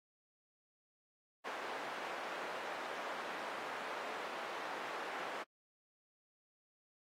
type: band-pass noise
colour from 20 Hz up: white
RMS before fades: -44 dBFS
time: 1.44-5.44 s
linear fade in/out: 20 ms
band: 460 to 1300 Hz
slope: 12 dB/octave
effects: AAC 48 kbps